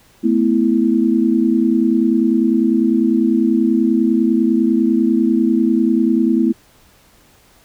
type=chord; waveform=sine; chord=A suspended second; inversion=none; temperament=equal with one note detuned; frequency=220 / 250.1 / 329.6 Hz; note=A3 / B3 / E4; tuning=0 / +22 / 0 cents; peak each=-16 dBFS; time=0.23-6.53 s; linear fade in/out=20 ms; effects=pink hiss -51 dBFS RMS until 7.64 s